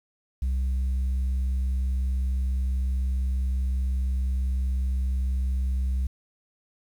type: tone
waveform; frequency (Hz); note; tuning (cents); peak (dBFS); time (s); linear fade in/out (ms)
sine; 64.7; C2; -19; -20; 0.42-6.07; 5
effects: tanh soft clip ceiling -22 dBFS + 9-bit